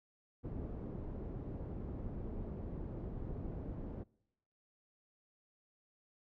pink low-pass noise, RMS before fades -43 dBFS, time 0.43-4.04 s, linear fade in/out 20 ms, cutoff 400 Hz, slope 12 dB/octave, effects noise-tail reverb RT60 0.9 s tail -26 dB re dry

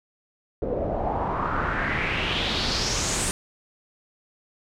pink noise with low-pass filter sweep, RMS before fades -26 dBFS, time 0.62-3.31 s, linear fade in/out 0 ms, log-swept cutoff 460 to 9100 Hz, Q 3.8, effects none

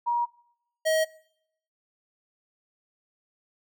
sine / square tone pair in turn, 952 / 634.1 Hz, A#5 / D#5, +36 / +33 cents, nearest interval perfect fifth, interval 703 cents, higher first, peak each -22 dBFS, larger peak neither, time 0.06-0.26 / 0.85-1.05 s, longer neither, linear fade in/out 20 ms, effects noise-tail reverb RT60 0.7 s tail -22 dB re dry

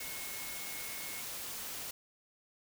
sine tone in noise, 2175 Hz, C#7, 33 cents flat, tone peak -48 dBFS, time 0-1.21 s, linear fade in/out 5 ms, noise white, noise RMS -42 dBFS, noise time 0-1.91 s, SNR -9 dB, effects none

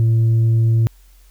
triangle tone with tanh clipping, 113.6 Hz, A#2, 44 cents flat, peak -12 dBFS, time 0-0.87 s, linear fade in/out 0 ms, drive 7 dB, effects added 45 Hz sine -45 dBFS peak until 1.3 s + white hiss -56 dBFS RMS until 1.3 s

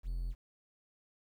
triangle tone, 43.07 Hz, F1, 23 cents flat, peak -32 dBFS, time 0.03-0.35 s, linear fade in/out 50 ms, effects 11-bit

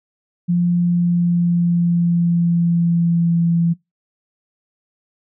sine tone with pitch glide, 174.61 to 168.86 Hz, F3 to E3, 0 to +42 cents, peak -13 dBFS, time 0.48-3.74 s, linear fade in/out 20 ms, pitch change -58 cents, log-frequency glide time 0.71-3.43 s, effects noise-tail reverb RT60 0.2 s tail -23 dB re dry

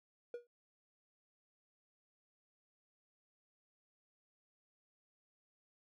triangle tone with exponential decay, 480 Hz, B4, 49 cents flat, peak -36 dBFS, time 0.34-0.47 s, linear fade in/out 2 ms, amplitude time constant 28 ms, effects none

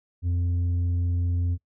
triangle tone with tanh clipping, 87.5 Hz, F2, 4 cents sharp, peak -23 dBFS, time 0.22-1.58 s, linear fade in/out 50 ms, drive 9 dB, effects noise-tail reverb RT60 0.1 s tail -22 dB re dry

